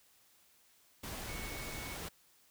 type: tone in noise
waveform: sine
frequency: 2217 Hz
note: C#7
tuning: in tune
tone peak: -48 dBFS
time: 1.28-1.96 s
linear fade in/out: 10 ms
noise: pink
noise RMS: -43 dBFS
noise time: 1.03-2.09 s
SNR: -8 dB
effects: white hiss -67 dBFS RMS until 2.5 s